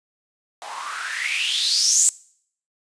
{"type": "noise with band-pass filter sweep", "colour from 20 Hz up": "blue", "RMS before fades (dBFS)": -22, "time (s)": [0.62, 2.09], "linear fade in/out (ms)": 0, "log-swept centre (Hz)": [780, 7800], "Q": 7.3, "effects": ["noise-tail reverb RT60 0.6 s tail -22 dB re dry", "resampled to 22050 Hz"]}